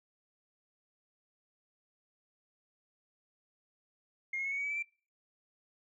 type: tone with pitch steps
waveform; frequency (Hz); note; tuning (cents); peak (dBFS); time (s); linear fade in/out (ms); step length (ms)
sine; 2133 / 2163 / 2193 / 2224 / 2255 / 2286 / 2318 / 2350; C7 / C#7 / C#7 / C#7 / C#7 / D7 / D7 / D7; +33 / -43 / -19 / +5 / +29 / -47 / -23 / +1; -32; 4.33-4.826; 5; 62
effects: noise-tail reverb RT60 0.4 s tail -25 dB re dry + tanh soft clip ceiling -28 dBFS